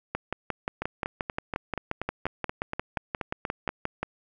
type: two click trains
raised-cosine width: 0.5 ms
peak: -13 / -15 dBFS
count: 23 / 13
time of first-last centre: 0.15-4.03 / 0.82-3.691 s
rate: 5.67 / 4.18 Hz
effects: none